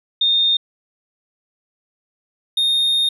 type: tone pair in turn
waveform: sine / triangle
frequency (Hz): 3658 / 3683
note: A#7 / A#7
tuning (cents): -33 / -22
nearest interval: unison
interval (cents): 11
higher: second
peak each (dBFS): -13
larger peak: neither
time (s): 0.21-0.57 / 2.57-3.09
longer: second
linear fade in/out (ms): 5
effects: resampled to 32000 Hz